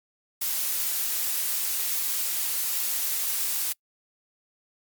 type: noise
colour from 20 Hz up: blue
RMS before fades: -27 dBFS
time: 0.41-3.73 s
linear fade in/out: 10 ms
effects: noise-tail reverb RT60 0.1 s tail -26 dB re dry + Opus 48 kbps